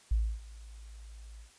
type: tone with ADSR envelope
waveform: sine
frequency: 55 Hz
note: A1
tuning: in tune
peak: -23 dBFS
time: 0.11-1.51 s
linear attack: 7 ms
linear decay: 280 ms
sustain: -22 dB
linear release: 110 ms
effects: white hiss -60 dBFS RMS until 1.58 s + resampled to 22050 Hz